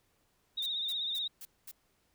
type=tone with vibrato; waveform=sine; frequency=3700 Hz; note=A#7; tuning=14 cents flat; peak=-32 dBFS; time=0.57-1.28 s; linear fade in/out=10 ms; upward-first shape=triangle; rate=16 Hz; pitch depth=75 cents each way
type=noise bursts; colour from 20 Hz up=blue; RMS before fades=-46 dBFS; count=5; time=0.62-1.715 s; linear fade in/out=5 ms; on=43 ms; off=220 ms
effects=pink hiss -73 dBFS RMS until 2.14 s